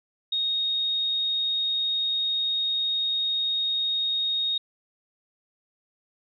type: tone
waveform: sine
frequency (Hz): 3729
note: A#7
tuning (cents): 0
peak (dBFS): -23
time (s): 0.32-4.58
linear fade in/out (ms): 5
effects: none